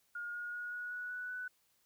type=tone with pitch steps; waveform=sine; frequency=1426 / 1436.7 / 1447.6 / 1458.5 / 1469.5 / 1480.6 / 1491.7 Hz; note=F6 / F6 / F#6 / F#6 / F#6 / F#6 / F#6; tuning=+36 / +49 / -38 / -25 / -12 / +1 / +14 cents; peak=-39 dBFS; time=0.15-1.48 s; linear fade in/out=5 ms; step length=190 ms; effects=white hiss -74 dBFS RMS until 1.85 s